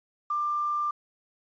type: tone with quantisation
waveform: sine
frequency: 1189 Hz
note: D6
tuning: 21 cents sharp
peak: -25 dBFS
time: 0.3-0.91 s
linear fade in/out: 5 ms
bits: 9
effects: resampled to 16000 Hz